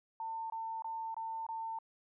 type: tone bursts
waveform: sine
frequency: 899 Hz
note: A5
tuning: 37 cents sharp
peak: -37 dBFS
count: 5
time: 0.2-1.788 s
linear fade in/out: 2 ms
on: 300 ms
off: 22 ms
effects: none